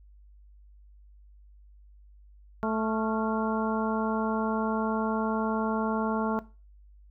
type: harmonic tone with a mistuned harmonic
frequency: 219.8 Hz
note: A3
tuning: 2 cents flat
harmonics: 1 / 2 / 3 / 4 / 5 / 6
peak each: -29 / -32 / -33 / -34 / -36 / -36 dBFS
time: 2.63-6.39 s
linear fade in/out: 0 ms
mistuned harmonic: 6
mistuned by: +79 cents
effects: noise-tail reverb RT60 0.3 s tail -18 dB re dry + added 50 Hz sine -51 dBFS peak until 7.1 s